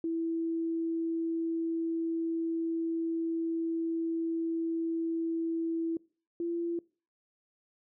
sine tone pair in turn, 329.6 / 340 Hz, E4 / F4, 0 / -46 cents, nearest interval minor second, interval 54 cents, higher second, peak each -29 / -30 dBFS, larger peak first, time 0.04-5.97 / 6.4-6.79 s, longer first, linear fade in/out 2 ms, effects noise-tail reverb RT60 0.4 s tail -24 dB re dry

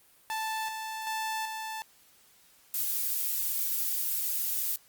sawtooth tone with tremolo, 880 Hz, A5, in tune, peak -27 dBFS, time 0.3-1.82 s, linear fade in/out 0 ms, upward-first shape square, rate 1.3 Hz, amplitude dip 40%
violet noise, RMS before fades -30 dBFS, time 2.74-4.76 s, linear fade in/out 2 ms
effects white hiss -61 dBFS RMS until 4.88 s + Opus 32 kbps

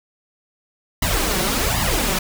pink noise with flanger, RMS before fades -20 dBFS, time 1.02-2.19 s, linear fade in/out 5 ms, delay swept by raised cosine 1 to 5.4 ms, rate 1.3 Hz, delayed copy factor +0.95, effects none

